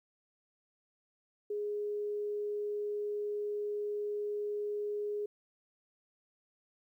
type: tone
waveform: sine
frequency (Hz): 415.2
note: G#4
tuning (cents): 0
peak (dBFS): -33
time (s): 1.5-5.26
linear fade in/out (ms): 5
effects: 12-bit